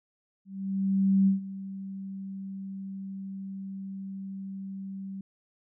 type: tone with ADSR envelope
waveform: sine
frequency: 193.8 Hz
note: G3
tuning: 20 cents flat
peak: -18 dBFS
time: 0.45-5.21 s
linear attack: 820 ms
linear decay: 130 ms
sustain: -17 dB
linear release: 3 ms
effects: none